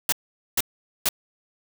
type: noise bursts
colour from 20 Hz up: white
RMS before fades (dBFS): -21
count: 3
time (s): 0.09-1.089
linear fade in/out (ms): 2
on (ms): 33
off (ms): 450
effects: none